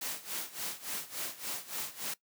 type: noise with tremolo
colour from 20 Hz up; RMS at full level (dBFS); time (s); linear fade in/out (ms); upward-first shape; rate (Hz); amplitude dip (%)
white; -36; 0.01-2.14; 5; sine; 3.5; 85
effects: noise-tail reverb RT60 0.1 s tail -19 dB re dry + high-pass 150 Hz 12 dB/octave